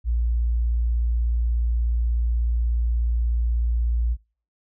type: tone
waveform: sine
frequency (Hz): 58.27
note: A#1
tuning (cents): 0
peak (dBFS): -19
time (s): 0.04-4.17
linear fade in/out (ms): 50
effects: noise-tail reverb RT60 0.4 s tail -24 dB re dry